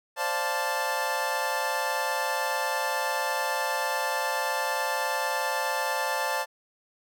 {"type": "chord", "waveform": "25% pulse", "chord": "D minor seventh", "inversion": "third", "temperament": "equal with one note detuned", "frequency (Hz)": [523.3, 583.6, 698.5, 880], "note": ["C5", "D5", "F5", "A5"], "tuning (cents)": [0, -11, 0, 0], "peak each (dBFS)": [-30, -30, -31, -25], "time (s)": [0.16, 6.46], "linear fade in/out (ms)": 50, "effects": []}